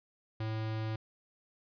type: tone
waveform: square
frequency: 110 Hz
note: A2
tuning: in tune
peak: -34 dBFS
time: 0.4-0.96 s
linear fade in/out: 5 ms
effects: resampled to 11025 Hz